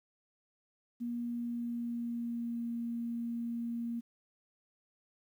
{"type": "tone with pitch glide", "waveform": "sine", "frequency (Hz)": [238.3, 234.3], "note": ["A#3", "A#3"], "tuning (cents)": [38, 9], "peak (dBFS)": -34, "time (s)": [1, 4.01], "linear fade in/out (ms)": 20, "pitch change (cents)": -29, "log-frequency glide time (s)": [1.2, 2.68], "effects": ["11-bit"]}